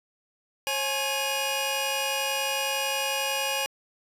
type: tone cluster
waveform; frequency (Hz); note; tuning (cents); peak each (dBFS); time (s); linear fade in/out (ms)
sawtooth; 542 / 842 / 2475 / 2865; C#5 / G#5 / D#7 / F7; -39 / +24 / -10 / +44; -28; 0.67-3.66; 0
effects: resampled to 32000 Hz